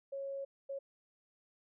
sine tone bursts at uneven times, 550 Hz, C#5, 14 cents flat, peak -38 dBFS, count 2, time 0.12-0.45 / 0.69-0.79 s, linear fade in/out 10 ms, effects none

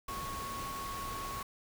sine tone in noise, 1104 Hz, C#6, 7 cents flat, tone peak -39 dBFS, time 0.08-1.43 s, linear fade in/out 5 ms, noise pink, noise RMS -43 dBFS, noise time 0.08-1.43 s, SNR +1 dB, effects none

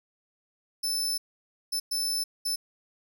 sawtooth tone bursts at uneven times, 5274 Hz, E8, in tune, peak -24 dBFS, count 4, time 0.83-1.18 / 1.72-1.8 / 1.91-2.24 / 2.45-2.56 s, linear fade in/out 10 ms, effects none

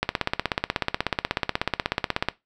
click train, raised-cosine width 0.3 ms, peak -5 dBFS, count 38, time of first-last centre 0.03-2.286 s, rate 16.4 Hz, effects noise-tail reverb RT60 0.2 s tail -19 dB re dry

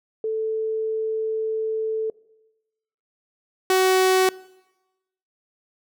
sine / sawtooth tone pair in turn, 440 / 374.9 Hz, A4 / F#4, 0 / +23 cents, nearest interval minor third, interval 277 cents, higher first, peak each -22 / -12 dBFS, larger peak second, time 0.24-2.1 / 3.7-4.29 s, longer first, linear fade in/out 2 ms, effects noise-tail reverb RT60 1.0 s tail -22 dB re dry

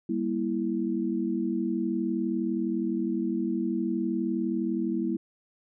sine chord, E diminished, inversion first, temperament just, 197.78 / 237.3 / 329.6 Hz, G3 / Bb3 / E4, +16 / +31 / 0 cents, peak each -31 / -30 / -29 dBFS, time 0.09-5.17 s, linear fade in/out 5 ms, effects none

